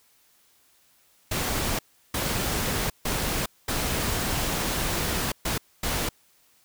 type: noise bursts at uneven times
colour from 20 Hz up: pink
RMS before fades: -27 dBFS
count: 6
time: 1.31-1.79 / 2.14-2.9 / 3.05-3.46 / 3.68-5.32 / 5.45-5.58 / 5.83-6.09 s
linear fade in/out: 5 ms
effects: white hiss -62 dBFS RMS until 6.64 s